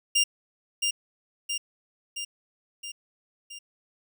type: tone with echo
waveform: 20% pulse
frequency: 2800 Hz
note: F7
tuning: 4 cents sharp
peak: -15 dBFS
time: 0.15-0.24 s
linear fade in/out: 10 ms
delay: 670 ms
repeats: 5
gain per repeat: -4 dB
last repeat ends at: 3.59 s
effects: none